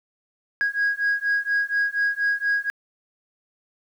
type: beating tone pair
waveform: sine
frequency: 1644 / 1648.2 Hz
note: G#6 / G#6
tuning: -18 / -14 cents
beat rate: 4.2 Hz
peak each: -22 dBFS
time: 0.61-2.7 s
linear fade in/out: 0 ms
effects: tanh soft clip ceiling -16 dBFS + 9-bit